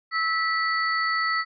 sine tone cluster, 1304 / 1958 / 4483 Hz, E6 / B6 / C#8, -19 / -15 / +19 cents, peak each -25 / -25 / -32 dBFS, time 0.11-1.45 s, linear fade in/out 50 ms, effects none

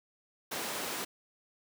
pink high-pass noise, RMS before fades -37 dBFS, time 0.51-1.05 s, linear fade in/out 10 ms, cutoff 310 Hz, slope 12 dB/octave, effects none

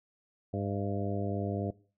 harmonic tone with a mistuned harmonic, 100.9 Hz, G#2, 49 cents flat, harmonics 1 / 2 / 3 / 4 / 5 / 6 / 7, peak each -34 / -37 / -39 / -40 / -41 / -42 / -42 dBFS, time 0.53-1.71 s, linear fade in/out 10 ms, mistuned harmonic 7, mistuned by -43 cents, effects noise-tail reverb RT60 0.4 s tail -20 dB re dry

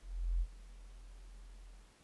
sine tone with ADSR envelope, 42.92 Hz, F1, 29 cents flat, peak -29 dBFS, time 0.01-1.96 s, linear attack 400 ms, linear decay 53 ms, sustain -21 dB, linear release 250 ms, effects pink hiss -66 dBFS RMS until 2.03 s + resampled to 24000 Hz

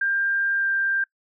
sine tone with pitch glide, 1594 to 1584.8 Hz, G6 to G6, +28 to +18 cents, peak -20 dBFS, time 0.01-1.04 s, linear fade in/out 5 ms, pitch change -10 cents, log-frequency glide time 0.57-0.66 s, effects noise-tail reverb RT60 0.1 s tail -23 dB re dry

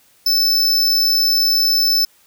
square tone, 5274 Hz, E8, in tune, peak -13 dBFS, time 0.26-2.05 s, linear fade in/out 5 ms, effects white hiss -54 dBFS RMS until 2.26 s

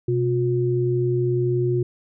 sine tone pair together, 126.7 / 358.4 Hz, B2 / F4, +45 / +45 cents, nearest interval octave + tritone, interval 1800 cents, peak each -21 dBFS, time 0.08-1.83 s, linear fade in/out 5 ms, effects none

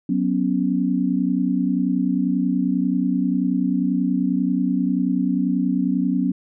sine chord, F# suspended fourth, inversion none, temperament equal, 185 / 246.9 / 277.2 Hz, F#3 / B3 / C#4, 0 / 0 / 0 cents, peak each -22 dBFS, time 0.09-6.32 s, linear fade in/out 5 ms, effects none

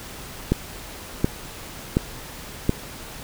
click train, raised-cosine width 3 ms, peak -4 dBFS, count 4, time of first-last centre 0.52-2.694 s, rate 1.38 Hz, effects pink hiss -38 dBFS RMS until 3.23 s

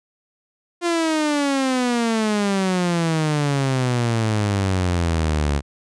sawtooth exponential sweep, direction down, 350.1 to 69.9 Hz, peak -14 dBFS, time 0.81-5.62 s, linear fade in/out 50 ms, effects resampled to 22050 Hz

